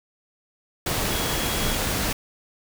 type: tone in noise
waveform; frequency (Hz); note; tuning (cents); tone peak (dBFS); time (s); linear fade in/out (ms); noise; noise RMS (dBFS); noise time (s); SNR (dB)
sine; 3322; G#7; 0; -34; 1.11-1.76; 5; pink; -25; 0.86-2.13; -12
effects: none